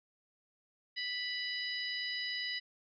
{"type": "harmonic tone", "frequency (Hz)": 987.8, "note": "B5", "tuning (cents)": 0, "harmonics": [2, 3, 4, 5], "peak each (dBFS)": [-39, -42, -42, -41], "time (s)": [0.96, 2.6], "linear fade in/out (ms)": 20, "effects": []}